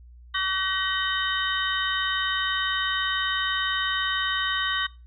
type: tone cluster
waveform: sine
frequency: 1141 / 1521 / 1895 / 3047 / 3706 Hz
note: C#6 / F#6 / A#6 / G7 / A#7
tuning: +50 / +47 / +28 / -50 / -11 cents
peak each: -30 dBFS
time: 0.34-4.87 s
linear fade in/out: 10 ms
effects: noise-tail reverb RT60 0.3 s tail -21 dB re dry + added 60 Hz sine -45 dBFS peak until 5.06 s